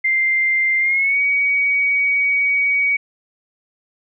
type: tone with pitch glide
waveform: sine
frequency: 2093 to 2256 Hz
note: C7 to C#7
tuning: 0 to +30 cents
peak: -14 dBFS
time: 0.04-2.97 s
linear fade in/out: 10 ms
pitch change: +130 cents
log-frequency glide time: 0.8-1.2 s
effects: none